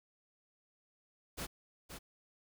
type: noise with echo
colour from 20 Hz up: pink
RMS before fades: -41 dBFS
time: 1.37-1.47 s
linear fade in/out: 20 ms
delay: 520 ms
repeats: 1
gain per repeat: -7 dB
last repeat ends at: 1.99 s
effects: none